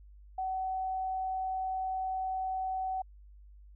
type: tone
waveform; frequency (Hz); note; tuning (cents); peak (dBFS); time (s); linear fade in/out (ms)
sine; 755; F#5; +35; -31; 0.38-3.02; 5
effects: added 50 Hz sine -51 dBFS peak until 3.75 s